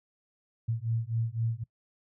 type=beating tone pair; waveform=sine; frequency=112.5 / 116.4 Hz; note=A2 / A#2; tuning=+39 / -2 cents; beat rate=3.9 Hz; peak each=-31 dBFS; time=0.68-1.64 s; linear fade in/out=10 ms; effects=noise-tail reverb RT60 0.1 s tail -23 dB re dry